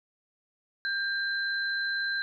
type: tone pair together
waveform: sine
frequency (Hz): 1591 / 4063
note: G6 / B7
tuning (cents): +25 / +48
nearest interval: octave + major third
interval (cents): 1623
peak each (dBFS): -28 / -35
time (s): 0.85-2.22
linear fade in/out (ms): 0
effects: none